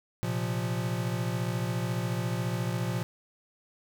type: chord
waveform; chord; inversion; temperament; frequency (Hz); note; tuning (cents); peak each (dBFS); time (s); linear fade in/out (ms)
square; Bb suspended second; none; equal; 116.54 / 130.81 / 174.61; Bb2 / C3 / F3; 0 / 0 / 0; -32 / -36 / -34; 0.23-3.03; 0
effects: none